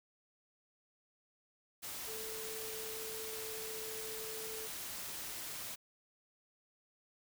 sine tone in noise, 440.8 Hz, A4, 3 cents sharp, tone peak -46 dBFS, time 2.07-4.68 s, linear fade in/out 20 ms, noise white, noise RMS -44 dBFS, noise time 1.82-5.76 s, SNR -5 dB, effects none

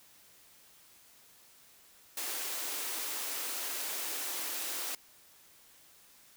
white high-pass noise, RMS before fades -37 dBFS, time 2.17-4.95 s, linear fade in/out 2 ms, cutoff 260 Hz, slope 96 dB/octave, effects white hiss -60 dBFS RMS until 6.36 s

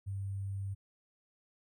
sine tone with sample-and-hold, 98 Hz, G2, in tune, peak -35 dBFS, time 0.06-0.75 s, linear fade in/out 20 ms, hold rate 8820 Hz, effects none

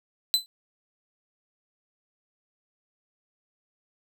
40% pulse tone with exponential decay, 4027 Hz, B7, 33 cents sharp, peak -14 dBFS, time 0.34-0.46 s, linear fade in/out 0 ms, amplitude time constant 26 ms, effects none

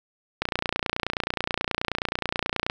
click train, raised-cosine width 0.3 ms, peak -8 dBFS, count 68, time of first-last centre 0.42-2.699 s, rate 29.4 Hz, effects none

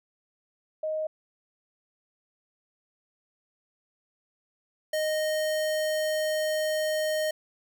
sine / square tone pair in turn, 624 / 619.3 Hz, D#5 / D#5, +5 / -8 cents, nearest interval unison, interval 13 cents, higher first, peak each -27 / -26 dBFS, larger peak second, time 0.83-1.07 / 4.93-7.31 s, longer second, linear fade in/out 5 ms, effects none

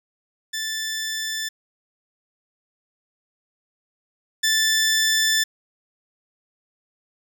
15% pulse tone pair in turn, 1760 / 1760 Hz, A6 / A6, 0 / 0 cents, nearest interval unison, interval 0 cents, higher neither, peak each -19 / -11 dBFS, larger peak second, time 0.53-1.49 / 4.43-5.44 s, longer second, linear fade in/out 10 ms, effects none

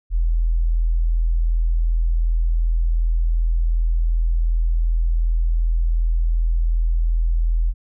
sine tone, 41.34 Hz, E1, 6 cents sharp, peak -15 dBFS, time 0.1-7.74 s, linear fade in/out 50 ms, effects none

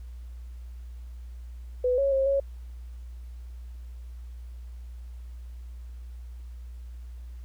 sine tone with pitch steps, 499.6 / 552 / 537 / 552 Hz, B4 / C#5 / C5 / C#5, +20 / -7 / +45 / -7 cents, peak -21 dBFS, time 1.84-2.4 s, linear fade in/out 5 ms, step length 140 ms, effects added 60 Hz sine -38 dBFS peak until 7.44 s + pink hiss -64 dBFS RMS until 7.44 s

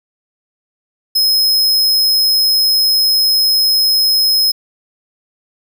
45% pulse tone, 5130 Hz, E8, 48 cents flat, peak -10 dBFS, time 1.15-4.52 s, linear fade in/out 10 ms, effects 8-bit

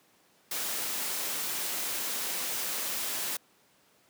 white noise, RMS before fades -33 dBFS, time 0.51-3.37 s, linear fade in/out 5 ms, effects pink hiss -64 dBFS RMS until 4.09 s + high-pass 200 Hz 12 dB/octave

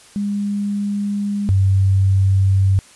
sine tone pair in turn, 203.3 / 96.58 Hz, G#3 / G2, -37 / -25 cents, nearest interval octave + minor second, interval 1288 cents, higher first, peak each -18 / -11 dBFS, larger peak second, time 0.16-1.49 / 1.49-2.79 s, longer first, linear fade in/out 0 ms, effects white hiss -46 dBFS RMS until 2.95 s + resampled to 24000 Hz

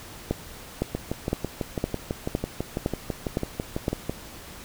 two click trains, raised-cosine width 2 ms, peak -10 / -13 dBFS, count 8 / 20, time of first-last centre 0.31-3.881 / 0.95-4.096 s, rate 1.96 / 6.04 Hz, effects pink hiss -43 dBFS RMS until 4.64 s

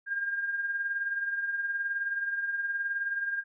sine tone with tremolo, 1610 Hz, G6, 46 cents sharp, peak -26 dBFS, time 0.06-3.44 s, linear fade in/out 50 ms, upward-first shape triangle, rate 19 Hz, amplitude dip 60%, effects none

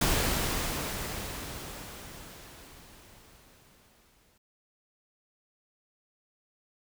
pink noise with exponential decay, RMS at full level -26 dBFS, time 0.01-4.38 s, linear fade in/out 5 ms, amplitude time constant 950 ms, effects none

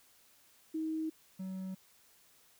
sine / triangle tone pair in turn, 317 / 188.49 Hz, D#4 / F#3, +32 / +32 cents, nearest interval major sixth, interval 900 cents, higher first, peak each -33 / -36 dBFS, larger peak first, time 0.74-1.1 / 1.39-1.75 s, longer neither, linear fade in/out 10 ms, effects white hiss -65 dBFS RMS until 2.59 s

